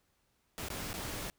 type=noise with dropouts; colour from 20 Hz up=pink; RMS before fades=-40 dBFS; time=0.58-1.3 s; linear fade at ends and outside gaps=0 ms; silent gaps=0.685-0.702 / 0.931-0.94 s; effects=pink hiss -75 dBFS RMS until 1.38 s